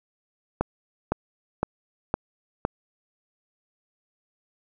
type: click train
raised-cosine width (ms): 1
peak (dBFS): -8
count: 5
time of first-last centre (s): 0.61-2.651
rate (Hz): 1.96
effects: none